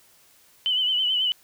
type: tone with vibrato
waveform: sine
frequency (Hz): 3012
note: F#7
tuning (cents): +30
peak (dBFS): -20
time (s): 0.66-1.32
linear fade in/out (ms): 0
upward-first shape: triangle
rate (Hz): 9.2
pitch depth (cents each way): 63
effects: white hiss -57 dBFS RMS until 1.43 s